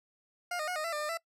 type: tone with pitch steps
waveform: 20% pulse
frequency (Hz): 708 / 614 / 724 / 617 / 670 / 599 / 603 / 666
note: F5 / D#5 / F#5 / D#5 / E5 / D5 / D5 / E5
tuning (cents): +23 / -23 / -38 / -15 / +28 / +34 / +46 / +18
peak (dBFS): -28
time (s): 0.51-1.174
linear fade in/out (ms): 5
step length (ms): 83
effects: noise-tail reverb RT60 0.1 s tail -22 dB re dry + low-pass 12000 Hz 12 dB/octave